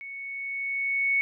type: tone with level ramp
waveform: sine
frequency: 2217 Hz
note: C#7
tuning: in tune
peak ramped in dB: -37 to -20 dBFS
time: 0.01-1.21 s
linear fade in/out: 0 ms
effects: none